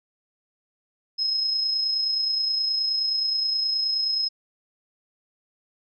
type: tone with amplitude modulation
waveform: sine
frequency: 5140 Hz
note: E8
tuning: 45 cents flat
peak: -20 dBFS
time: 1.18-4.29 s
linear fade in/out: 20 ms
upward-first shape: sine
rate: 29.5 Hz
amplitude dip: 35%
effects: none